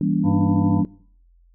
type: chord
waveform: sine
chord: E diminished seventh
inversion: none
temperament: just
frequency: 164.81 / 197.78 / 237.3 / 284.8 Hz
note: E3 / G3 / Bb3 / Db4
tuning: 0 / +16 / +31 / +47 cents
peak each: -23 / -22 / -25 / -23 dBFS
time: 0.01-0.85 s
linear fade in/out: 2 ms
type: harmonic tone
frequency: 99.3 Hz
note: G2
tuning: 23 cents sharp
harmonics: 1 / 3 / 5 / 7 / 9 / 10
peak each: -22 / -22 / -36 / -34 / -32 / -37 dBFS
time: 0.23-0.84 s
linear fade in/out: 50 ms
effects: noise-tail reverb RT60 0.5 s tail -20 dB re dry + added 43 Hz sine -52 dBFS peak until 1.54 s